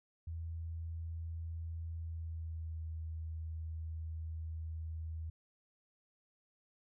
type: tone with pitch glide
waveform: sine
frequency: 82.3 to 80.37 Hz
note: E2 to E2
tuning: -2 to -43 cents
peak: -39 dBFS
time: 0.27-5.3 s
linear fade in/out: 5 ms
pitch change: -41 cents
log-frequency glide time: 1.97-2.84 s
effects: none